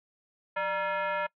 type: tone with frequency modulation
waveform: sine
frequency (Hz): 174.61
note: F3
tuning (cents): 0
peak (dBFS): -27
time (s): 0.56-1.27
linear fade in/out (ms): 10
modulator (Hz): 771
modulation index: 2.3
effects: noise-tail reverb RT60 0.1 s tail -24 dB re dry + AAC 64 kbps